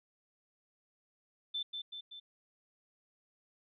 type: tone with echo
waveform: sine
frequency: 3537 Hz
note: A7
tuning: 8 cents sharp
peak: -34 dBFS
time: 1.54-1.63 s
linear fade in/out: 10 ms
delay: 190 ms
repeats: 3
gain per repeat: -4 dB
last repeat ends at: 2.2 s
effects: none